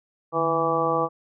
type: harmonic tone with a mistuned harmonic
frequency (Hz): 164.81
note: E3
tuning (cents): 0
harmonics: 1 / 2 / 3 / 4 / 5 / 6 / 7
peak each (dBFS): -33 / -30 / -25 / -29 / -28 / -32 / -25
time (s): 0.32-1.09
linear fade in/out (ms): 50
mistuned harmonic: 1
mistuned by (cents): -120
effects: none

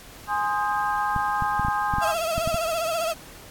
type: chord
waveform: sine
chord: Ab major seventh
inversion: none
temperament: equal with one note detuned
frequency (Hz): 830.6 / 1046.5 / 1244.5 / 1593.5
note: Ab5 / C6 / Eb6 / G6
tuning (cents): 0 / 0 / 0 / +28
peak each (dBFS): -25 / -28 / -29 / -30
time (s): 0.27-2.15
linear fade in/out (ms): 50
type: clicks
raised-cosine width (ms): 5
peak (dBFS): -16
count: 10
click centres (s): 1.163 / 1.423 / 1.596 / 1.649 / 1.684 / 1.938 / 1.984 / 2.38 / 2.475 / 2.544
type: tone with vibrato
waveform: 35% pulse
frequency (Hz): 659.3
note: E5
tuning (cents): 0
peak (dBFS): -22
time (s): 2.01-3.14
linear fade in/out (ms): 20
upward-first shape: triangle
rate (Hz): 15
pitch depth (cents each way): 88
effects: pink hiss -45 dBFS RMS until 3.5 s + AAC 64 kbps

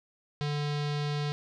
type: tone with low-pass filter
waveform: square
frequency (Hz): 146.83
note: D3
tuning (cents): 0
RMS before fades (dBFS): -31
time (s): 0.41-1.32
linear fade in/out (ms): 0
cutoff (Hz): 4300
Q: 2.4
effects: none

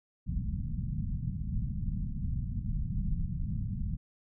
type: low-pass noise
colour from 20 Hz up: pink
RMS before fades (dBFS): -33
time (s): 0.26-3.97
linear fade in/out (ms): 20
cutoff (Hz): 210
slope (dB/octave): 48
effects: none

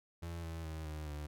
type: tone with pitch steps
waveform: 35% pulse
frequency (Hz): 84.5 / 81.86 / 79.3 / 76.82 / 74.42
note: E2 / E2 / D#2 / D#2 / D2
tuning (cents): +43 / -12 / +33 / -22 / +24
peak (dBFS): -39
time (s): 0.22-1.27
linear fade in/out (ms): 10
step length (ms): 210
effects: none

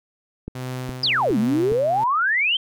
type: click train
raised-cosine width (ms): 3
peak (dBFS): -17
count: 4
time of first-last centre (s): 0.48-1.72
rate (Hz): 2.42
type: tone with tremolo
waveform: sawtooth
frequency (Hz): 127.7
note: C3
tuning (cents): -42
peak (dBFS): -23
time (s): 0.55-2.04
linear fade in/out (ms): 5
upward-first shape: sine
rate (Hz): 1.3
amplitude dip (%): 55
type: exponential two-way sweep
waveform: sine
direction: down then up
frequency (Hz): 5274 to 201.3 to 3198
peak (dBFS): -17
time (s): 1.03-2.57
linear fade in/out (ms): 5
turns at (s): 1.38
effects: none

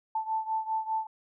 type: beating tone pair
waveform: sine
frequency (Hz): 880 / 885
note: A5 / A5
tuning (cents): 0 / +10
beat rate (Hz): 5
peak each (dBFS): -30 / -33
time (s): 0.15-1.07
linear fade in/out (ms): 5
effects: none

